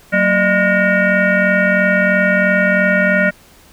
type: tone with frequency modulation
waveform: sine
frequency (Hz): 1021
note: C6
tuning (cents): -43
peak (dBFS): -10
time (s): 0.12-3.31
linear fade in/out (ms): 20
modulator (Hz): 417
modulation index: 2.5
effects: pink hiss -46 dBFS RMS until 3.72 s